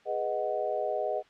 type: chord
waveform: sine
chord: G# minor seventh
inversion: none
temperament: equal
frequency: 415.3 / 493.9 / 622.3 / 740 Hz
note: G#4 / B4 / D#5 / F#5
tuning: 0 / 0 / 0 / 0 cents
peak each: -35 / -35 / -31 / -34 dBFS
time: 0.05-1.23 s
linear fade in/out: 50 ms
effects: white hiss -60 dBFS RMS until 1.29 s + low-pass 3000 Hz 12 dB/octave